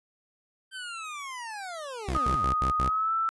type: linear sweep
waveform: 25% pulse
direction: down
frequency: 1568 to 40 Hz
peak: -32 dBFS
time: 0.71-2.48 s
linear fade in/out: 50 ms
type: tone bursts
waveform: sawtooth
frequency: 65.41 Hz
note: C2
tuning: in tune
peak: -24 dBFS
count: 5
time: 2.08-2.892 s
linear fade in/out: 5 ms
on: 100 ms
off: 78 ms
type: tone with pitch glide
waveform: sine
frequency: 1244.5 to 1326.1 Hz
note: D#6 to E6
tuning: 0 to +10 cents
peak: -24 dBFS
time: 2.15-3.29 s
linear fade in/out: 0 ms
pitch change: +110 cents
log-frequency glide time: 2.81-3.13 s
effects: resampled to 24000 Hz